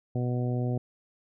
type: harmonic tone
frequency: 123.47 Hz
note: B2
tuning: in tune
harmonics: 1 / 2 / 3 / 4 / 5 / 6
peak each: -27 / -33 / -37 / -39 / -41 / -43 dBFS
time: 0.15-0.78 s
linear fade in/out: 5 ms
effects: none